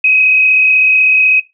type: tone with frequency modulation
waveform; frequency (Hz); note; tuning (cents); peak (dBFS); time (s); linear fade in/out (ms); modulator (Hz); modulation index
sine; 2533; D#7; +30; -6; 0.04-1.4; 5; 36.1; 0.79
effects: noise-tail reverb RT60 0.2 s tail -18 dB re dry